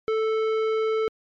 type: tone with tanh clipping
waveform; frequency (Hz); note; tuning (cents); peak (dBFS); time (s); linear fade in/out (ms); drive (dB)
triangle; 440; A4; 0; -23; 0.08-1.08; 0; 17
effects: MP3 64 kbps